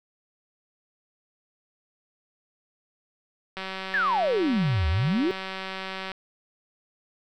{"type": "click train", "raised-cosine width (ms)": 0.3, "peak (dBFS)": -18, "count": 485, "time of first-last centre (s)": [3.57, 6.117], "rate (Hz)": 190}
{"type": "exponential two-way sweep", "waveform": "sine", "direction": "down then up", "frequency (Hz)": [1806, 72.1, 397.2], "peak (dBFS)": -21, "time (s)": [3.94, 5.31], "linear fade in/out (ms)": 0, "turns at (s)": 4.88}
{"effects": []}